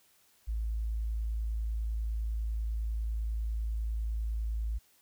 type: tone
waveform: sine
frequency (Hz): 55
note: A1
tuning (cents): 0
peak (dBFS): -30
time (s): 0.47-4.79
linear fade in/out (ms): 20
effects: white hiss -66 dBFS RMS until 5.01 s